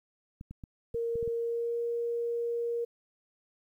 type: clicks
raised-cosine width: 5 ms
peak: -30 dBFS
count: 7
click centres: 0.411 / 0.51 / 0.638 / 0.945 / 1.156 / 1.228 / 1.277 s
type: tone with pitch glide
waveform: sine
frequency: 464.7 to 470.1 Hz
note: A#4 to A#4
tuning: -5 to +15 cents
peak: -29 dBFS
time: 0.94-2.85 s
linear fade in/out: 10 ms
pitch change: +20 cents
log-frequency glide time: 1.34-1.78 s
effects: 11-bit